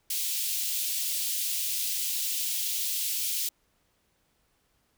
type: high-pass noise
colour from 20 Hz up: white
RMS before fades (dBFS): -30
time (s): 0.1-3.49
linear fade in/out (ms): 5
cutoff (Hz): 2800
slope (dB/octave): 24
effects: pink hiss -71 dBFS RMS until 4.97 s